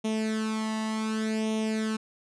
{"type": "tone with flanger", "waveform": "sawtooth", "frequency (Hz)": 218.8, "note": "A3", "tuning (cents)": -9, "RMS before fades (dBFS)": -29, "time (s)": [0.04, 1.97], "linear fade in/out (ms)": 10, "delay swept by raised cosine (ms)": [0.32, 1.04], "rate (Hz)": 0.67, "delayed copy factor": 0.75, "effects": ["resampled to 22050 Hz"]}